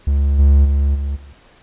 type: tone with level steps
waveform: triangle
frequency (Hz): 70.2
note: C#2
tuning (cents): +22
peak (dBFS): -10 / -5 / -10 / -16 / -34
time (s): 0.07-1.33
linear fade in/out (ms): 5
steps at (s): 0.38 / 0.64 / 0.94 / 1.15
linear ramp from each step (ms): 20
effects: pink hiss -49 dBFS RMS until 1.62 s + resampled to 8000 Hz